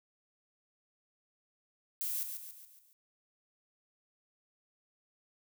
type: noise with echo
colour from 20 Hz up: violet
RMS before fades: -36 dBFS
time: 2.01-2.23 s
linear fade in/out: 0 ms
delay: 140 ms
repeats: 5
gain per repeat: -6 dB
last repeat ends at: 2.93 s
effects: none